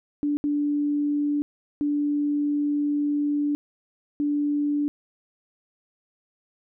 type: tone bursts at uneven times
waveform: sine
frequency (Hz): 291.8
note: D4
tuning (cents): -11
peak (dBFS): -21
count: 4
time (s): 0.23-0.37 / 0.44-1.42 / 1.81-3.55 / 4.2-4.88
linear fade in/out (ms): 0
effects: none